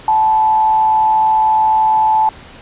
sine tone with frequency modulation, 871 Hz, A5, 18 cents flat, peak -9 dBFS, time 0.08-2.29 s, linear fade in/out 2 ms, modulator 114 Hz, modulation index 0.34, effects pink hiss -37 dBFS RMS until 2.61 s + resampled to 8000 Hz

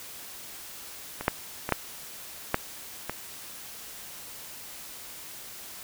clicks, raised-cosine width 0.5 ms, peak -18 / -6 / -14 / -6 / -7 / -15 dBFS, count 6, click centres 1.21 / 1.281 / 1.691 / 1.723 / 2.544 / 3.096 s, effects white hiss -43 dBFS RMS until 5.83 s

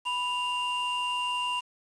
triangle tone pair together, 987.8 / 2794 Hz, B5 / F7, 0 / 0 cents, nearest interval octave + tritone, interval 1800 cents, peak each -28 / -29 dBFS, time 0.05-1.61 s, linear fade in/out 20 ms, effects resampled to 22050 Hz + 8-bit

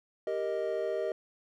triangle chord, Eb major, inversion first, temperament equal, 392 / 466.2 / 622.3 Hz, G4 / Bb4 / Eb5, 0 / 0 / 0 cents, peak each -33 / -33 / -31 dBFS, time 0.27-1.12 s, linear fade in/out 2 ms, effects none

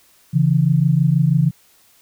sine tone pair together, 138.59 / 164.81 Hz, C#3 / E3, 0 / 0 cents, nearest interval minor third, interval 300 cents, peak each -15 dBFS, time 0.33-1.51 s, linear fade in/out 20 ms, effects white hiss -54 dBFS RMS until 2.01 s

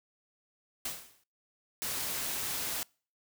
white noise with exponential decay, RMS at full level -33 dBFS, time 0.85-1.24 s, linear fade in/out 5 ms, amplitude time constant 83 ms
white noise, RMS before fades -35 dBFS, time 1.82-2.83 s, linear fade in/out 0 ms
effects noise-tail reverb RT60 0.4 s tail -26 dB re dry

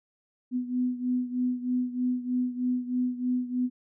sine beating tone pair, 248.8 / 252 Hz, B3 / B3, +13 / +35 cents, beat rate 3.2 Hz, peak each -27 / -31 dBFS, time 0.51-3.7 s, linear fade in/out 50 ms, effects none

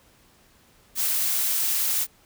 blue noise, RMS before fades -24 dBFS, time 0.95-2.07 s, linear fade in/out 50 ms, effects pink hiss -58 dBFS RMS until 2.25 s

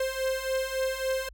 45% pulse beating tone pair, 523.3 / 526.9 Hz, C5 / C5, 0 / +12 cents, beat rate 3.6 Hz, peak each -32 / -29 dBFS, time 0-1.29 s, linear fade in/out 5 ms, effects added 50 Hz sine -48 dBFS peak until 1.33 s

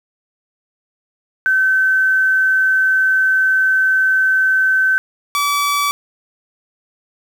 sine / sawtooth tone pair in turn, 1534 / 1149.2 Hz, G6 / D6, -38 / -38 cents, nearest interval perfect fourth, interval 500 cents, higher first, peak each -11 dBFS, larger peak neither, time 1.46-4.98 / 5.35-5.91 s, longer first, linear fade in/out 0 ms, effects 7-bit

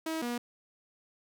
sawtooth tone pair in turn, 321 / 240.5 Hz, E4 / B3, -46 / -46 cents, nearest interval perfect fourth, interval 500 cents, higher first, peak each -28 / -28 dBFS, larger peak neither, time 0.06-0.22 / 0.22-0.38 s, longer neither, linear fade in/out 5 ms, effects none

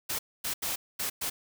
white noise bursts at uneven times, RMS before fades -32 dBFS, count 5, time 0.09-0.19 / 0.44-0.54 / 0.62-0.76 / 0.99-1.1 / 1.21-1.3 s, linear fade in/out 10 ms, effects none

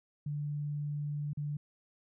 sine tone with dropouts, 146.83 Hz, D3, in tune, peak -33 dBFS, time 0.26-1.57 s, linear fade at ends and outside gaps 5 ms, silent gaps 1.333-1.372 s, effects none

